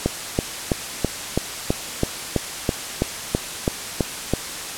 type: click train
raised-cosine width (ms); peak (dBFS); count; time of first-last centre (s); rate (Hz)
2; -4; 14; 0.06-4.336; 3.04
effects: white hiss -30 dBFS RMS until 4.77 s + low-pass 10000 Hz 12 dB/octave